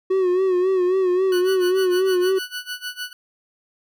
triangle tone with vibrato, 370 Hz, F#4, in tune, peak -14 dBFS, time 0.1-2.39 s, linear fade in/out 10 ms, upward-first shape sine, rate 3.7 Hz, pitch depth 63 cents each way
20% pulse tone with tremolo, 1481 Hz, F#6, 1 cent sharp, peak -21 dBFS, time 1.32-3.13 s, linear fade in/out 2 ms, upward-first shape sine, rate 6.6 Hz, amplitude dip 90%
effects none

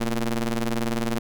sawtooth ring-modulated tone, 118 Hz, A#2, 22 cents sharp, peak -16 dBFS, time 0-1.19 s, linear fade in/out 10 ms, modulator 108 Hz, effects none

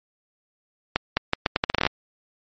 accelerating click train, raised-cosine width 0.3 ms, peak -3 dBFS, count 13, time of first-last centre 0.96-1.866 s, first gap 210 ms, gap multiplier 0.78, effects MP3 32 kbps

